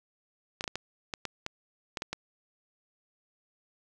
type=clicks; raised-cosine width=0.2 ms; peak=-16 dBFS; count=10; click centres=0.609 / 0.641 / 0.678 / 0.756 / 1.138 / 1.253 / 1.464 / 1.972 / 2.021 / 2.13 s; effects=none